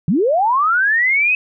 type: linear sweep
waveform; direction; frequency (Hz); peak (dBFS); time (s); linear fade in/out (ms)
sine; up; 140.1 to 2575; -12; 0.08-1.35; 2
effects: none